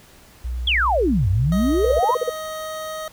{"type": "tone with pitch glide", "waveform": "sine", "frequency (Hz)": [61, 62.39], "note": ["B1", "B1"], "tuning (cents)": [-21, 18], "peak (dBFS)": -23, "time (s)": [0.44, 2], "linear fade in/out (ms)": 10, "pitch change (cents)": 39, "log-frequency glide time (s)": [1.61, 1.78]}
{"type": "exponential two-way sweep", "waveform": "sine", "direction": "down then up", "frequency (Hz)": [3500, 87.31, 1074], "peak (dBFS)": -16, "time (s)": [0.67, 2.15], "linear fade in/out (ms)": 5, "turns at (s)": 1.29}
{"type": "tone", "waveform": "25% pulse", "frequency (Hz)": 628, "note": "D#5", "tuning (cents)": 16, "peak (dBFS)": -24, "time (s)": [1.52, 3.08], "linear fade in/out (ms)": 2}
{"type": "tone bursts", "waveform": "sine", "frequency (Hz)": 493.9, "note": "B4", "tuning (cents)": 0, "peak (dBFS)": -16, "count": 8, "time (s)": [1.84, 2.296], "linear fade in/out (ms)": 5, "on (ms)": 22, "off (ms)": 40}
{"effects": ["pink hiss -49 dBFS RMS until 3.12 s"]}